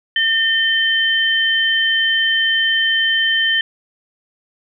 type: tone pair together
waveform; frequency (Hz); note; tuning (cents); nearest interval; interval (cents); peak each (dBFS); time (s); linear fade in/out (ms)
sine; 1811 / 3091; A6 / G7; +49 / -25; major sixth; 926; -16; 0.16-3.61; 2
effects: none